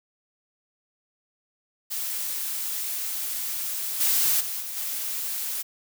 blue noise with level steps, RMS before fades -30 / -22 / -31 / -34 / -30 dBFS, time 1.9-5.63 s, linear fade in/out 20 ms, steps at 4 / 4.4 / 4.6 / 4.76 s, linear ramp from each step 10 ms, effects none

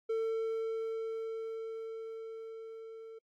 triangle tone with level ramp, 448.4 Hz, A4, 33 cents sharp, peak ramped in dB -28 to -44 dBFS, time 0.09-3.19 s, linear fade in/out 10 ms, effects AAC 64 kbps

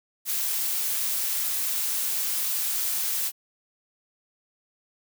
blue noise, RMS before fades -27 dBFS, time 0.25-3.32 s, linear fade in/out 50 ms, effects none

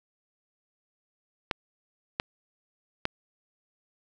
clicks, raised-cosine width 0.3 ms, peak -10 dBFS, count 3, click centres 1.512 / 2.199 / 3.054 s, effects none

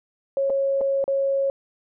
sine tone with dropouts, 548 Hz, C#5, 20 cents flat, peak -19 dBFS, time 0.37-1.5 s, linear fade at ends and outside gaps 1 ms, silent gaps 0.498-0.502 / 0.809-0.813 / 1.041-1.079 s, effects none

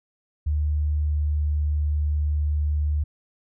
sine tone with pitch glide, 75 to 74.57 Hz, D2 to D2, +37 to +27 cents, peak -20 dBFS, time 0.46-3.04 s, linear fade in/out 10 ms, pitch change -10 cents, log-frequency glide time 0.67-1.54 s, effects none

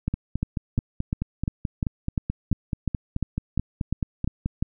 two click trains, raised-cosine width 5 ms, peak -13 / -11 dBFS, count 21 / 14, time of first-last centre 0.14-4.46 / 0.08-4.625 s, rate 4.63 / 2.86 Hz, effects none

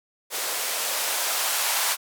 violet noise with band-pass filter sweep, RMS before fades -26 dBFS, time 0.3-1.97 s, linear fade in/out 50 ms, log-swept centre 470 to 870 Hz, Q 1.5, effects none

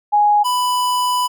sine / square tone pair in turn, 830.6 / 993.3 Hz, G#5 / B5, 0 / +10 cents, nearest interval minor third, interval 310 cents, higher second, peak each -10 / -16 dBFS, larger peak first, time 0.12-0.44 / 0.44-1.28 s, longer second, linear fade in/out 20 ms, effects none

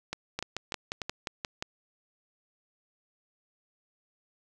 two click trains, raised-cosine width 0.2 ms, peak -15 / -16 dBFS, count 8 / 4, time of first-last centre 0.39-1.625 / 0.13-1.018 s, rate 5.67 / 3.38 Hz, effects none

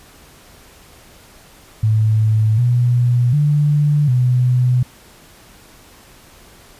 sine tone with pitch steps, 109.1 / 122 / 147.4 / 125.2 Hz, A2 / B2 / D3 / B2, -14 / -21 / +7 / +24 cents, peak -11 dBFS, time 1.83-4.83 s, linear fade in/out 5 ms, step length 750 ms, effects pink hiss -45 dBFS RMS until 6.79 s + resampled to 32000 Hz

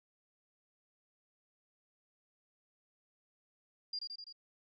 sine tone with echo, 4799 Hz, D8, 37 cents sharp, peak -36 dBFS, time 3.93-3.99 s, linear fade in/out 5 ms, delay 84 ms, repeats 4, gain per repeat -3 dB, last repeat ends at 4.326 s, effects none

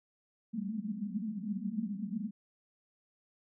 pink band-pass noise, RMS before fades -37 dBFS, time 0.53-2.31 s, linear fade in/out 20 ms, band 190 to 230 Hz, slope 96 dB/octave, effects none

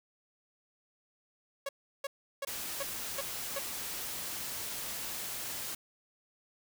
sawtooth tone bursts, 554.4 Hz, C#5, in tune, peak -30 dBFS, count 6, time 1.66-3.59 s, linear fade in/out 5 ms, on 30 ms, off 350 ms
white noise, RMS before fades -39 dBFS, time 2.47-5.75 s, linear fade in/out 5 ms
effects none

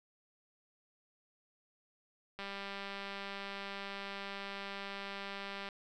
click train, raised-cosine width 0.3 ms, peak -27 dBFS, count 654, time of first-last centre 2.39-5.688 s, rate 198 Hz, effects none

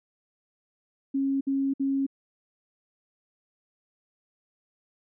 sine tone bursts, 272.9 Hz, C#4, 27 cents flat, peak -23 dBFS, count 3, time 1.14-2.066 s, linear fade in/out 10 ms, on 270 ms, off 58 ms, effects none

